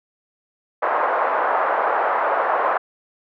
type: band-pass noise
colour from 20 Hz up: pink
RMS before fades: -20 dBFS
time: 0.82-2.78 s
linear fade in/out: 10 ms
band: 570 to 1400 Hz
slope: 24 dB/octave
effects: none